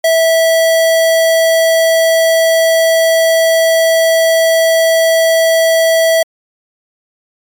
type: tone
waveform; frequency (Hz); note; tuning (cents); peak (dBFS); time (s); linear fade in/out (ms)
square; 654; E5; -14; -8; 0.04-6.23; 5
effects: MP3 96 kbps